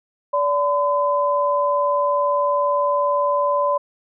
sine tone pair together, 577.3 / 1015 Hz, D5 / B5, -30 / +47 cents, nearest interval minor seventh, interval 977 cents, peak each -19 dBFS, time 0.33-3.78 s, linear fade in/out 10 ms, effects none

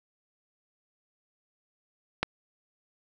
click, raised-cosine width 0.3 ms, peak -9 dBFS, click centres 2.23 s, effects none

